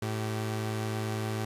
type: tone pair together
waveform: sawtooth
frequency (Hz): 109.2 / 385.6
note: A2 / G4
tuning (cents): -13 / -28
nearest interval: octave + minor seventh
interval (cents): 2185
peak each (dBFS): -27 / -34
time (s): 0.02-1.45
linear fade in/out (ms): 5
effects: resampled to 32000 Hz + 11-bit